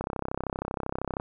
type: click train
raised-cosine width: 1 ms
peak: -16 dBFS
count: 40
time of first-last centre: 0.01-1.199 s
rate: 32.8 Hz
effects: none